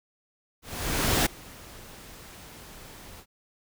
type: noise with ADSR envelope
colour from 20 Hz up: pink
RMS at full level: -22 dBFS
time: 0.62-3.26 s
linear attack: 640 ms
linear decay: 8 ms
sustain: -24 dB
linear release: 70 ms
effects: none